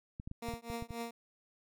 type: clicks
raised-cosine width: 5 ms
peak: -30 dBFS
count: 8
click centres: 0.199 / 0.275 / 0.314 / 0.487 / 0.538 / 0.701 / 0.824 / 0.907 s
type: tone with tremolo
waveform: 15% pulse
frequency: 233.1 Hz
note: A#3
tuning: in tune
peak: -30 dBFS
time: 0.42-1.11 s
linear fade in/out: 5 ms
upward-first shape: triangle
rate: 3.8 Hz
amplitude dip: 100%
effects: none